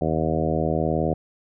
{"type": "harmonic tone with a mistuned harmonic", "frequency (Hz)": 79.6, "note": "D#2", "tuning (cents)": 40, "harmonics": [1, 2, 3, 4, 5, 6, 7, 8, 9], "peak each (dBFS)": [-30, -26, -29, -29, -29, -30, -29, -30, -31], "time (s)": [0.01, 1.14], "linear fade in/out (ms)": 5, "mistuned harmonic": 1, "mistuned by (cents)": 28, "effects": []}